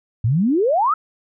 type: exponential sweep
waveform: sine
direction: up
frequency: 103.2 to 1342 Hz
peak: -14 dBFS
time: 0.24-0.94 s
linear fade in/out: 5 ms
effects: none